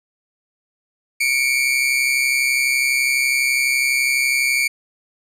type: tone pair together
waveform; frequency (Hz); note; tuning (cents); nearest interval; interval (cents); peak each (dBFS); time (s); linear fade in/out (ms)
40% pulse; 2217 / 2349; C#7 / D7; 0 / 0; minor second; 100; -18; 1.2-4.68; 10
effects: resampled to 32000 Hz + 9-bit